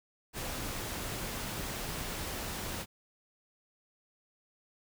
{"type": "noise", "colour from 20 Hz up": "pink", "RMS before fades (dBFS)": -38, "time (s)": [0.33, 2.86], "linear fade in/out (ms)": 50, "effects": []}